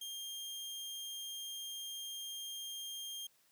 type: tone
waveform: sawtooth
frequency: 3207 Hz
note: G7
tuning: 39 cents sharp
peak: -39 dBFS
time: 0.01-3.27 s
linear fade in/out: 5 ms
effects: white hiss -71 dBFS RMS until 3.51 s + high-pass 80 Hz 12 dB/octave